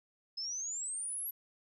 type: exponential sweep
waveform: sine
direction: up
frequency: 5110 to 11840 Hz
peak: -36 dBFS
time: 0.37-1.31 s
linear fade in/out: 10 ms
effects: none